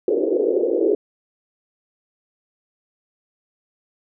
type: band-pass noise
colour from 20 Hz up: white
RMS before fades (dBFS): -19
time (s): 0.08-0.95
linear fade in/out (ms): 2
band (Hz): 330 to 480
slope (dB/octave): 48
effects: none